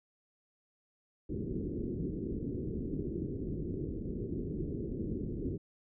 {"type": "low-pass noise", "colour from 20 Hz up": "white", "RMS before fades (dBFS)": -37, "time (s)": [1.29, 5.58], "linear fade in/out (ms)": 10, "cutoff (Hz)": 400, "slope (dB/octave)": 48, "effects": []}